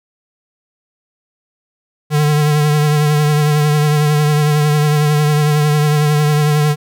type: tone with vibrato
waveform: square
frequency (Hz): 149.5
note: D3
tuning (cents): +31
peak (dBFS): -11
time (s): 2.1-6.76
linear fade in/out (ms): 50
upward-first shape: triangle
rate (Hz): 11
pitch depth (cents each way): 37
effects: none